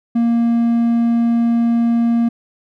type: tone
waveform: triangle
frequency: 233.5 Hz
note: A#3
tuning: 3 cents sharp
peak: -10 dBFS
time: 0.15-2.29 s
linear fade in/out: 10 ms
effects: none